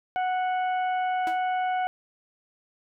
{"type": "harmonic tone", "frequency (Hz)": 738, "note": "F#5", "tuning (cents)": -5, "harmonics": [1, 2, 3, 4], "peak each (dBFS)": [-24, -35, -40, -46], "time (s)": [0.16, 1.87], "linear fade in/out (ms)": 0}
{"type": "tone with exponential decay", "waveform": "sawtooth", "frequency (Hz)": 327.9, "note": "E4", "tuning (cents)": -9, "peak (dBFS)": -28, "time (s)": [1.27, 1.42], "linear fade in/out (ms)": 0, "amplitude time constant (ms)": 31}
{"effects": []}